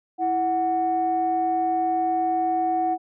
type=tone pair together; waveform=sine; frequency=329.6 / 740 Hz; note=E4 / F#5; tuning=0 / 0 cents; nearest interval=octave + major second; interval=1400 cents; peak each=-26 / -20 dBFS; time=0.18-2.98 s; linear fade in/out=50 ms; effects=tanh soft clip ceiling -14 dBFS